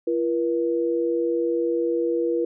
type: tone pair together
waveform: sine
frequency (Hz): 340.1 / 480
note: F4 / B4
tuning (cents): -46 / -49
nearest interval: tritone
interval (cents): 597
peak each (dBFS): -23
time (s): 0.07-2.45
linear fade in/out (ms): 5
effects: none